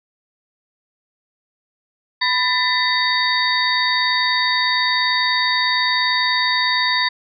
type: tone cluster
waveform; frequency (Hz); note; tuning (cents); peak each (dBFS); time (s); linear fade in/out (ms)
sine; 998 / 1784 / 2005 / 3730 / 4561; B5 / A6 / B6 / A#7 / C#8; +18 / +23 / +26 / 0 / +49; -22; 2.21-7.09; 10
effects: none